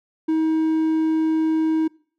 triangle tone, 317.8 Hz, D#4, 37 cents sharp, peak -15 dBFS, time 0.28-1.88 s, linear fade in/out 10 ms, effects noise-tail reverb RT60 0.5 s tail -24 dB re dry

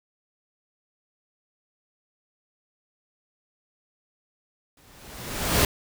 pink noise with exponential growth, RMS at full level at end -18 dBFS, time 4.77-5.65 s, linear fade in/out 2 ms, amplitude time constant 190 ms, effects none

